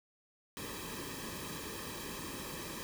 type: noise with comb filter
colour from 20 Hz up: pink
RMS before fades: -43 dBFS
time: 0.57-2.83 s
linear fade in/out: 0 ms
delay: 1.4 ms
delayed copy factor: -0.75
effects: none